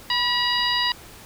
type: harmonic tone with a mistuned harmonic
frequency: 962 Hz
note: B5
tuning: 46 cents flat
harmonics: 1 / 2 / 3 / 4 / 5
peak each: -26 / -26 / -26 / -26 / -26 dBFS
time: 0.1-0.92 s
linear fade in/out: 2 ms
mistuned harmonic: 1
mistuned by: +42 cents
effects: pink hiss -44 dBFS RMS until 1.25 s